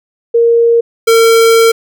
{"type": "tone pair in turn", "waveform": ["sine", "square"], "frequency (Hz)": [466.2, 455.6], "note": ["A#4", "A#4"], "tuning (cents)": [0, -40], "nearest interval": "unison", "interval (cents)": 40, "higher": "first", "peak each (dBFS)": -5, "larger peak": "neither", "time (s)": [[0.34, 0.81], [1.07, 1.72]], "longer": "second", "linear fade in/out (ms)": 10, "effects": []}